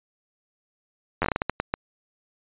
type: slowing click train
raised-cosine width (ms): 0.5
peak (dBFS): -8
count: 11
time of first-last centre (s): 1.22-1.74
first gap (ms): 10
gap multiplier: 1.34
effects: resampled to 8000 Hz